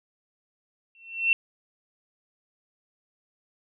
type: tone with exponential growth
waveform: sine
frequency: 2703 Hz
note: E7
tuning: 43 cents sharp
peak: -15 dBFS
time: 0.95-1.33 s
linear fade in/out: 1 ms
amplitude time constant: 81 ms
effects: none